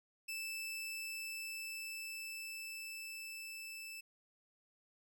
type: tone with level ramp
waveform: sawtooth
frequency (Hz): 2637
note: E7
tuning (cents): 0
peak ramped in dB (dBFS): -37 to -43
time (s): 0.28-4.01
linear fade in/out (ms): 10
effects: none